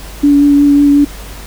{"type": "tone with vibrato", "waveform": "sine", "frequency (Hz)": 286.5, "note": "D4", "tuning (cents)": -43, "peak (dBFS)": -4, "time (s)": [0.23, 1.05], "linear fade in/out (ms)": 10, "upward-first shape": "triangle", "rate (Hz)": 5.5, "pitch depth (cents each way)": 15, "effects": ["added 50 Hz sine -28 dBFS peak until 1.46 s", "pink hiss -32 dBFS RMS until 1.46 s"]}